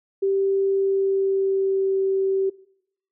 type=tone with pitch glide; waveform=sine; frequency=390.5 to 386 Hz; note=G4 to G4; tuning=-7 to -27 cents; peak=-18 dBFS; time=0.22-2.5 s; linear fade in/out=10 ms; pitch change=-20 cents; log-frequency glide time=0.69-1.99 s; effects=noise-tail reverb RT60 0.7 s tail -21 dB re dry